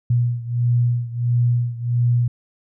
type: beating tone pair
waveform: sine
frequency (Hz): 120 / 121.5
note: B2 / B2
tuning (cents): -49 / -28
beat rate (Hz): 1.5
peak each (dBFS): -18 / -21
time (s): 0.1-2.28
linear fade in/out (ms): 5
effects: none